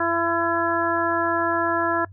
harmonic tone, 336.6 Hz, E4, 36 cents sharp, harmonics 1 / 2 / 3 / 4 / 5, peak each -26 / -26 / -26 / -26 / -26 dBFS, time 0-2.05 s, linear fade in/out 5 ms, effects noise-tail reverb RT60 0.1 s tail -23 dB re dry + added 96 Hz sine -41 dBFS peak until 2.12 s

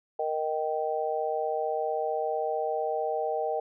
sine chord, Eb major, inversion second, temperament just, 466.7 / 622.3 / 777.8 Hz, Bb4 / Eb5 / G5, +2 / 0 / -14 cents, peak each -31 dBFS, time 0.19-3.6 s, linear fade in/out 5 ms, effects none

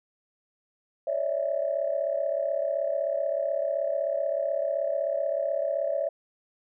sine tone cluster, 552 / 588 / 655 Hz, C#5 / D5 / E5, -7 / +2 / -11 cents, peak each -29 dBFS, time 1.07-6.09 s, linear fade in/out 5 ms, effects tanh soft clip ceiling -15 dBFS

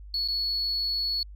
sine tone with dropouts, 4393 Hz, C#8, 16 cents flat, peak -24 dBFS, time 0.14-1.23 s, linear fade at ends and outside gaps 2 ms, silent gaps 0.277-0.284 s, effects tanh soft clip ceiling -22 dBFS + added 50 Hz sine -41 dBFS peak until 1.35 s

